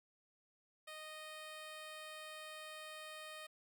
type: tone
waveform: 10% pulse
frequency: 620 Hz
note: D#5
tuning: 6 cents flat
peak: -40 dBFS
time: 0.87-3.47 s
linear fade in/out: 10 ms
effects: none